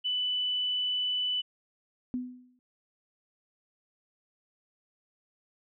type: tone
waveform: sine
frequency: 2987 Hz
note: F#7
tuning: 16 cents sharp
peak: -27 dBFS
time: 0.04-1.42 s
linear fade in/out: 20 ms
type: tone with exponential decay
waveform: sine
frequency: 250 Hz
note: B3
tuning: 21 cents sharp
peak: -27 dBFS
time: 2.14-2.59 s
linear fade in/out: 0 ms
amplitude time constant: 96 ms
effects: none